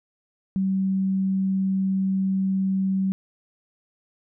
sine tone, 191.5 Hz, G3, 40 cents flat, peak -20 dBFS, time 0.56-3.12 s, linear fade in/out 0 ms, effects none

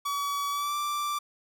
45% pulse tone with pitch glide, 1138 to 1173.4 Hz, C#6 to D6, +45 to -2 cents, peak -28 dBFS, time 0.05-1.19 s, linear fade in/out 10 ms, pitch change +53 cents, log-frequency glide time 0.5-0.76 s, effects none

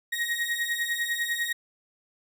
35% pulse beating tone pair, 1876 / 1886 Hz, A#6 / A#6, +11 / +20 cents, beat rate 10 Hz, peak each -28 dBFS, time 0.12-1.53 s, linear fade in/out 10 ms, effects none

